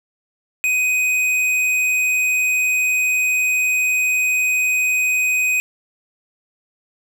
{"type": "tone with hard clipping", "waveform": "sine", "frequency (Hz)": 2504, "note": "D#7", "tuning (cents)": 10, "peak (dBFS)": -17, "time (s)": [0.64, 5.6], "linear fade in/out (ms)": 0, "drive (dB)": 10, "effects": []}